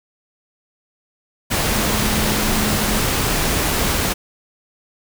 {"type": "tone in noise", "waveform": "sine", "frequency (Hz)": 212.1, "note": "G#3", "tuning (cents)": 37, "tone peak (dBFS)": -23, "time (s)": [1.74, 3.02], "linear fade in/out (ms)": 20, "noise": "pink", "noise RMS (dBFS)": -19, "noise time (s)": [1.5, 4.14], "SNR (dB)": -7, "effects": []}